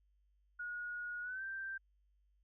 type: tone with pitch glide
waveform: sine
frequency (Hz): 1447 to 1568.9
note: F#6 to G6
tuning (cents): -39 to +1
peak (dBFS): -40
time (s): 0.59-1.78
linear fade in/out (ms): 10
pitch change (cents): +140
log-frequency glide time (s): 1.22-1.43
effects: added 50 Hz sine -70 dBFS peak until 2.43 s